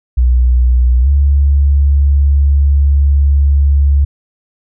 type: tone with pitch glide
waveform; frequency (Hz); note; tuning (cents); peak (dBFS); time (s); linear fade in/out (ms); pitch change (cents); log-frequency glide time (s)
sine; 61.74 to 70.51; B1 to C#2; 0 to +30; -6; 0.17-4.05; 10; +230; 1.02-1.08
effects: none

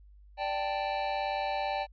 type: chord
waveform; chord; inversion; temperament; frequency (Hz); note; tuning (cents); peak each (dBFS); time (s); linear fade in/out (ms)
square; D suspended fourth; none; just; 587.3 / 783.1 / 881; D5 / G5 / A5; 0 / -2 / +2; -36 / -33 / -37; 0.37-1.87; 50
effects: added 50 Hz sine -52 dBFS peak until 1.92 s + resampled to 11025 Hz

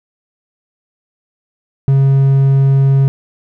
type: tone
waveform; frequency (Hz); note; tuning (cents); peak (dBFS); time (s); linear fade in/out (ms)
triangle; 136.4; C#3; -28; -5; 1.88-3.08; 0
effects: none

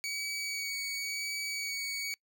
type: tone with vibrato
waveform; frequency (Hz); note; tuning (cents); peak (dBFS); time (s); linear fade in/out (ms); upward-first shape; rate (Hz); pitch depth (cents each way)
20% pulse; 2261; C#7; +34; -29; 0.04-2.14; 0; sine; 0.94; 15
effects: noise-tail reverb RT60 0.1 s tail -25 dB re dry

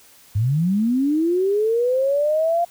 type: linear sweep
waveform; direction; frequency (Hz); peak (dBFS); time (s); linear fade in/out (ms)
sine; up; 96 to 698.5; -16; 0.35-2.65; 10
effects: white hiss -50 dBFS RMS until 2.7 s

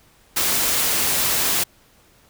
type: noise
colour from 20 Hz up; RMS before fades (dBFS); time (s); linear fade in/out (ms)
white; -20; 0.36-1.64; 10
effects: pink hiss -55 dBFS RMS until 2.29 s

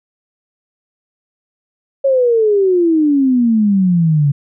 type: exponential sweep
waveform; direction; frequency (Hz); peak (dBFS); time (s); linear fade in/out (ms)
sine; down; 554.4 to 139.2; -9; 2.04-4.32; 10
effects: none

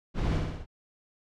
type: noise with echo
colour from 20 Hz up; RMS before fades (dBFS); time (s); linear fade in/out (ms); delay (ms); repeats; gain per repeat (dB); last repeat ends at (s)
brown; -28; 0.14-0.41; 50; 63; 4; -3; 0.662
effects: low-pass 5000 Hz 12 dB/octave

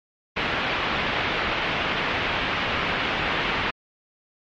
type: low-pass noise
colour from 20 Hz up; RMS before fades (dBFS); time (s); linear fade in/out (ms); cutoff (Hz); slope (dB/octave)
white; -25; 0.36-3.71; 10; 3000; 24
effects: low-pass 5000 Hz 12 dB/octave + MP3 48 kbps

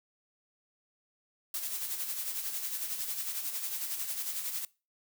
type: noise with tremolo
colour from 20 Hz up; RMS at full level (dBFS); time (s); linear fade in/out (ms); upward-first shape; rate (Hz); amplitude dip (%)
blue; -34; 1.54-4.65; 2; sine; 11; 50
effects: noise-tail reverb RT60 0.3 s tail -22 dB re dry

